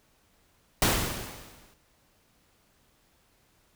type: noise with exponential decay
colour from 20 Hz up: pink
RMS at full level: -21 dBFS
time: 0.82-1.74 s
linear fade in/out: 1 ms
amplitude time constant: 200 ms
effects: pink hiss -66 dBFS RMS until 3.75 s